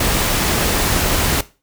pink noise, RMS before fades -17 dBFS, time 0-1.41 s, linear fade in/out 5 ms, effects noise-tail reverb RT60 0.3 s tail -17 dB re dry

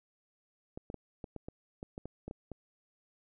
clicks, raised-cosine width 2 ms, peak -28 dBFS, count 12, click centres 0.775 / 0.901 / 0.943 / 1.242 / 1.363 / 1.485 / 1.829 / 1.979 / 2.056 / 2.28 / 2.311 / 2.517 s, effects none

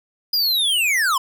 square linear sweep, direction down, 4973 to 987.8 Hz, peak -17 dBFS, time 0.33-1.18 s, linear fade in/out 5 ms, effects none

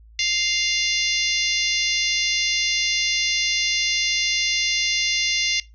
harmonic tone, 698.5 Hz, F5, in tune, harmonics 3 / 4 / 5 / 6 / 7 / 8 / 9, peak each -25 / -26 / -27 / -28 / -28 / -29 / -30 dBFS, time 0.19-5.6 s, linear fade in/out 2 ms, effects noise-tail reverb RT60 0.2 s tail -19 dB re dry + added 55 Hz sine -45 dBFS peak until 5.74 s

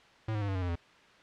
square tone with pitch steps, 110 / 105.4 / 100.99 / 96.76 / 92.71 / 88.83 / 85.12 Hz, A2 / G#2 / G#2 / G2 / F#2 / F2 / F2, 0 / +26 / -48 / -22 / +4 / +30 / -44 cents, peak -31 dBFS, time 0.28-0.756 s, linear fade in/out 5 ms, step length 68 ms, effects white hiss -58 dBFS RMS until 1.22 s + low-pass 3000 Hz 12 dB/octave

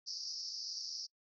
pink band-pass noise, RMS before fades -43 dBFS, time 0.06-1.07 s, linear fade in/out 20 ms, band 4700 to 5600 Hz, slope 96 dB/octave, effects noise-tail reverb RT60 0.1 s tail -26 dB re dry

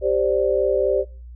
sine chord, G suspended fourth, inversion none, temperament equal, 392 / 523.3 / 587.3 Hz, G4 / C5 / D5, 0 / 0 / 0 cents, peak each -21 dBFS, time 0.01-1.05 s, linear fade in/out 50 ms, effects noise-tail reverb RT60 0.4 s tail -24 dB re dry + added 60 Hz sine -36 dBFS peak until 1.35 s

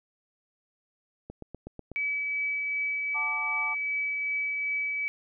click train, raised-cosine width 2 ms, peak -26 dBFS, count 6, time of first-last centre 1.3-1.917 s, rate 8.11 Hz
sine tone with tremolo, 2289 Hz, D7, 45 cents flat, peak -26 dBFS, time 1.96-5.08 s, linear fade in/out 0 ms, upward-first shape triangle, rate 2.6 Hz, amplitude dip 25%
sine chord, D major, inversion first, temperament equal, 740 / 880 / 1174.7 Hz, F#5 / A5 / D6, 0 / 0 / 0 cents, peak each -42 / -36 / -36 dBFS, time 3.14-3.75 s, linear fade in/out 20 ms
effects none

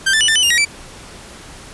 sawtooth tone with pitch steps, 1570 / 1765 / 2953 / 1784 / 3002 / 2817 / 1899 / 2325 Hz, G6 / A6 / F#7 / A6 / F#7 / F7 / A#6 / D7, +2 / +5 / -4 / +23 / +24 / +14 / +32 / -18 cents, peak -8 dBFS, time 0.06-0.652 s, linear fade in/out 10 ms, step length 74 ms, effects pink hiss -37 dBFS RMS until 1.73 s + resampled to 24000 Hz

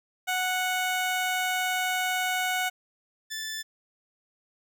15% pulse tone pair in turn, 738 / 1755.3 Hz, F#5 / A6, -5 / -5 cents, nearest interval octave + minor third, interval 1500 cents, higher second, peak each -19 / -26 dBFS, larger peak first, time 0.27-2.7 / 3.3-3.63 s, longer first, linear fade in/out 20 ms, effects none

